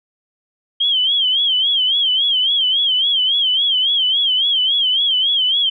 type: tone with vibrato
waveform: sine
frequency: 3174 Hz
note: G7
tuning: 21 cents sharp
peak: -13 dBFS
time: 0.8-5.7 s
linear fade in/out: 10 ms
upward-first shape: sine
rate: 3.6 Hz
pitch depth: 110 cents each way
effects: none